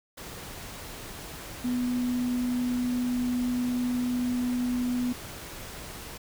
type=tone in noise; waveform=sine; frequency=246.9 Hz; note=B3; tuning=in tune; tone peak=-25 dBFS; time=1.64-5.13 s; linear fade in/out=10 ms; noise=pink; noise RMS=-41 dBFS; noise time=0.17-6.18 s; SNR=+13 dB; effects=none